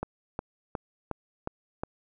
click train, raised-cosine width 1 ms, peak -17 dBFS, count 6, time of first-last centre 0.03-1.835 s, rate 2.77 Hz, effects none

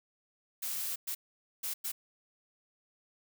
blue noise bursts at uneven times, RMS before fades -36 dBFS, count 4, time 0.62-0.96 / 1.07-1.15 / 1.63-1.74 / 1.84-1.92 s, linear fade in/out 10 ms, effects none

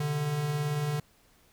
square beating tone pair, 130 / 148 Hz, C3 / D3, -11 / +14 cents, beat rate 18 Hz, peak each -38 / -29 dBFS, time 0-1 s, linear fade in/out 5 ms, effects pink hiss -63 dBFS RMS until 1.52 s

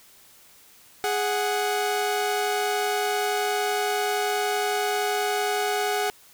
sawtooth tone pair together, 415.3 / 740 Hz, G#4 / F#5, 0 / 0 cents, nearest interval minor seventh, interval 1000 cents, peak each -22 dBFS, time 1.04-6.1 s, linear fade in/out 0 ms, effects white hiss -53 dBFS RMS until 6.33 s

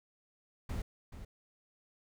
brown noise with echo, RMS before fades -37 dBFS, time 0.69-0.82 s, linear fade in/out 5 ms, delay 430 ms, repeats 1, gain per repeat -10 dB, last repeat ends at 1.25 s, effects none

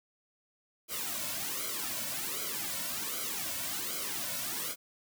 white noise with flanger, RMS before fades -36 dBFS, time 0.88-4.76 s, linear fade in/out 50 ms, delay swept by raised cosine 1.1 to 2.5 ms, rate 1.3 Hz, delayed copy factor -0.9, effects none

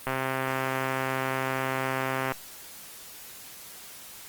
click train, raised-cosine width 0.5 ms, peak -13 dBFS, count 298, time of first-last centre 0.07-2.32 s, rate 132 Hz, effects white hiss -45 dBFS RMS until 4.28 s + Opus 32 kbps

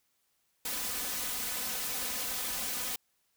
white noise with comb filter, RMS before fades -35 dBFS, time 0.65-2.96 s, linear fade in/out 5 ms, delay 4 ms, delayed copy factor +0.8, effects white hiss -75 dBFS RMS until 3.36 s

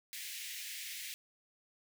pink high-pass noise, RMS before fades -44 dBFS, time 0.13-1.14 s, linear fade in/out 0 ms, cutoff 1900 Hz, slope 48 dB/octave, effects none

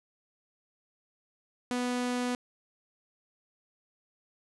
sawtooth tone, 246.9 Hz, B3, in tune, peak -25 dBFS, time 1.71-2.35 s, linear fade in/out 0 ms, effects resampled to 24000 Hz + 11-bit

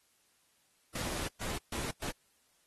pink noise bursts at uneven times, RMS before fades -38 dBFS, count 4, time 0.95-1.28 / 1.41-1.58 / 1.72-1.91 / 2.02-2.11 s, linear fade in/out 5 ms, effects white hiss -71 dBFS RMS until 2.66 s + AAC 32 kbps

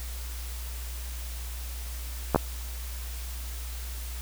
clicks, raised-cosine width 1 ms, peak -6 dBFS, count 2, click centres 2.347 / 2.36 s, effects added 60 Hz sine -34 dBFS peak until 4.21 s + white hiss -43 dBFS RMS until 4.21 s

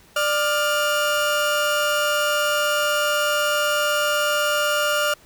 30% pulse tone pair together, 592 / 1408 Hz, D5 / F6, +14 / +14 cents, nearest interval octave + minor third, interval 1500 cents, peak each -19 dBFS, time 0.16-5.14 s, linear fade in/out 5 ms, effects pink hiss -52 dBFS RMS until 5.25 s

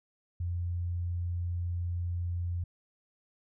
sine tone, 87.3 Hz, F2, in tune, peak -30 dBFS, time 0.4-2.64 s, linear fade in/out 5 ms, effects none

